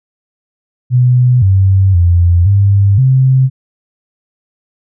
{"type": "tone with pitch steps", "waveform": "sine", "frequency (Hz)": [124.8, 96, 86.8, 99.6, 131.3], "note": ["B2", "G2", "F2", "G2", "C3"], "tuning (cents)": [19, -36, -10, 28, 6], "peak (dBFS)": -5, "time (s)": [0.9, 3.5], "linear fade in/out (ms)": 50, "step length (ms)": 520, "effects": []}